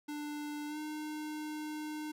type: tone with pitch glide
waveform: square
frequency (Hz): 296 to 304.7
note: D4 to D#4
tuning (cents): +14 to -36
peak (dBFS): -39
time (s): 0.08-2.12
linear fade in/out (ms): 10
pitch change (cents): +50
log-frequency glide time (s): 0.67-0.78
effects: none